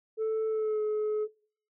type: tone with pitch glide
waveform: sine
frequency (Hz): 440 to 426.5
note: A4 to G#4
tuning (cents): 0 to +46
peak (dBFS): -24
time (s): 0.17-1.28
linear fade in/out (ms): 50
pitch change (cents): -54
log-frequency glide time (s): 0.48-0.81
effects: noise-tail reverb RT60 0.5 s tail -22 dB re dry + tanh soft clip ceiling -26 dBFS